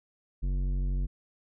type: tone with tanh clipping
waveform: triangle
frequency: 46.46 Hz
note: F#1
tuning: 8 cents sharp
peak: -28 dBFS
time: 0.42-1.07 s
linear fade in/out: 20 ms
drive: 16 dB
effects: none